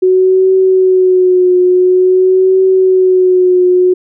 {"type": "tone with vibrato", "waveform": "sine", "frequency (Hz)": 370, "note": "F#4", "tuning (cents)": 0, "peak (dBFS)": -5, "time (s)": [0.02, 3.94], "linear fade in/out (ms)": 10, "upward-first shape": "triangle", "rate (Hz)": 0.48, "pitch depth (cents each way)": 40, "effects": []}